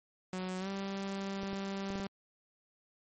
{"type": "tone with pitch glide", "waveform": "sawtooth", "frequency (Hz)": [185, 195.89], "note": ["F#3", "G3"], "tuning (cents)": [0, -1], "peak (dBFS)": -32, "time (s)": [0.33, 2.07], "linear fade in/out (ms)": 2, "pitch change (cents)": 99, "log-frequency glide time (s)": [0.59, 0.68]}
{"type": "clicks", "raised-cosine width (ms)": 2, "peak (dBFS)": -29, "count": 5, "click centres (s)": [1.433, 1.531, 1.904, 1.956, 1.999]}
{"effects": ["MP3 32 kbps"]}